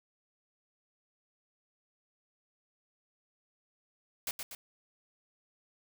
white noise with echo, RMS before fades -35 dBFS, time 4.27-4.31 s, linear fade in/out 2 ms, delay 120 ms, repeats 2, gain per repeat -5 dB, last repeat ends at 4.55 s, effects none

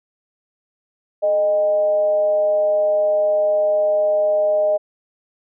sine tone with frequency modulation, 616 Hz, D#5, 17 cents flat, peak -14 dBFS, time 1.22-4.78 s, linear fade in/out 20 ms, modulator 188 Hz, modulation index 0.29, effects none

